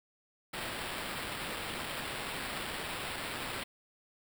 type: noise with sample-and-hold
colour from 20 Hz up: white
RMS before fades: -39 dBFS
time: 0.53-3.64 s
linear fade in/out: 10 ms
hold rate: 6300 Hz
effects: none